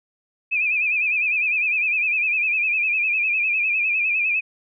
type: tone with vibrato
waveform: sine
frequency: 2489 Hz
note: D#7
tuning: in tune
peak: -18 dBFS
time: 0.51-4.41 s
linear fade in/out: 20 ms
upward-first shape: sine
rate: 9.9 Hz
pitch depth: 86 cents each way
effects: none